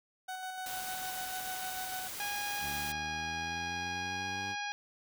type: tone with tremolo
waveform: 30% pulse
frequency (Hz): 747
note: F#5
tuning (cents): +16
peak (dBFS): -35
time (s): 0.28-2.08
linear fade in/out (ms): 10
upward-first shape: square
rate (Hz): 6.7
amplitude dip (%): 30
type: noise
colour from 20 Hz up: white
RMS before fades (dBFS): -42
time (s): 0.66-2.92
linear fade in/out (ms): 2
type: harmonic tone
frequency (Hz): 821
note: G#5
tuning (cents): -20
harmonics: 1 / 2 / 3 / 4 / 5 / 6 / 7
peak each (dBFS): -39 / -40 / -42 / -46 / -49 / -50 / -49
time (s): 2.2-4.72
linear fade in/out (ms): 0
type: linear sweep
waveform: 15% pulse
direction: up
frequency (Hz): 71 to 98.1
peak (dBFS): -37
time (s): 2.6-4.56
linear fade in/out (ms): 50
effects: none